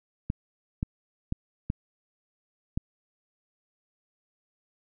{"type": "clicks", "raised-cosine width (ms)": 5, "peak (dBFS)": -15, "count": 5, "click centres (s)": [0.301, 0.829, 1.324, 1.701, 2.775], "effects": []}